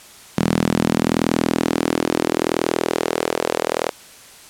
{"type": "tone with high-pass filter sweep", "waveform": "sawtooth", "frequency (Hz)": 40.75, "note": "E1", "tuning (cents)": -19, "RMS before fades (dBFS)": -20, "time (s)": [0.37, 3.9], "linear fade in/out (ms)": 10, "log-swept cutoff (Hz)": [190, 510], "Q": 2.1, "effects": ["white hiss -43 dBFS RMS until 4.49 s", "low-pass 11000 Hz 12 dB/octave"]}